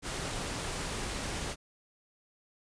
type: noise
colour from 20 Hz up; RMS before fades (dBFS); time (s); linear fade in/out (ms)
pink; -36; 0.02-1.56; 50
effects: resampled to 22050 Hz